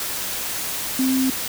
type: tone in noise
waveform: sine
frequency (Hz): 261.6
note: C4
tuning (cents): 0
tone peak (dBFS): -17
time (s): 0.99-1.3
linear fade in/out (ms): 2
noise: white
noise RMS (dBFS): -27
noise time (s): 0-1.48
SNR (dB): +7
effects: none